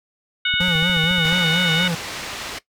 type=harmonic tone; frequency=735 Hz; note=F#5; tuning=12 cents flat; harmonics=2 / 3 / 4 / 5; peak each=-23 / -23 / -23 / -23 dBFS; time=0.45-1.88 s; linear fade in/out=5 ms
type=click train; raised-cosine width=5 ms; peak=-21 dBFS; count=12; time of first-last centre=0.54-1.326 s; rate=14 Hz
type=tone with vibrato; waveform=square; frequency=170 Hz; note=F3; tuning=46 cents flat; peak=-21 dBFS; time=0.6-1.95 s; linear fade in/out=5 ms; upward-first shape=sine; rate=4.2 Hz; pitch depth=120 cents each way
type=low-pass noise; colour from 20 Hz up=white; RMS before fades=-31 dBFS; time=1.24-2.59 s; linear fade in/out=10 ms; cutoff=4300 Hz; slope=12 dB/octave
effects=noise-tail reverb RT60 0.1 s tail -17 dB re dry